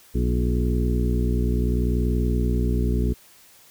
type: harmonic tone with a mistuned harmonic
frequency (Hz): 60.7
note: B1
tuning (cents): -29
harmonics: 1 / 2 / 3 / 4 / 5 / 6 / 7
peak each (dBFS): -21 / -27 / -29 / -28 / -37 / -32 / -33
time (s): 0.14-3.14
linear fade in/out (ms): 20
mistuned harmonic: 6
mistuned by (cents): -45
effects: white hiss -52 dBFS RMS until 3.7 s